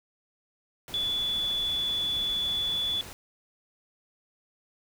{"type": "tone in noise", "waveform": "sine", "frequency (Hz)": 3443, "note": "A7", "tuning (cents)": -38, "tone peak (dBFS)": -26, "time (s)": [0.94, 3.01], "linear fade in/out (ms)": 0, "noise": "pink", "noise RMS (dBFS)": -43, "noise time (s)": [0.88, 3.13], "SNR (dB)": 14, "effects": []}